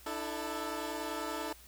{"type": "chord", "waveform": "15% pulse", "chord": "D suspended second", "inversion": "none", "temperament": "equal with one note detuned", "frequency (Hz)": [299.3, 329.6, 440], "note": ["D4", "E4", "A4"], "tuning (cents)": [33, 0, 0], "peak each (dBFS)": -34, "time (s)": [0.06, 1.53], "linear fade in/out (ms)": 5, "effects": ["added 60 Hz sine -58 dBFS peak until 1.67 s", "white hiss -57 dBFS RMS until 1.67 s"]}